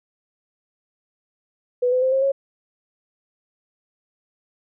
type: tone with pitch steps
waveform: sine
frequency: 493.9 / 506.9 / 520.3 / 534 / 548 Hz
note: B4 / B4 / C5 / C5 / C#5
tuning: 0 / +45 / -10 / +35 / -20 cents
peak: -16 dBFS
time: 1.82-2.32 s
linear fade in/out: 10 ms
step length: 100 ms
effects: none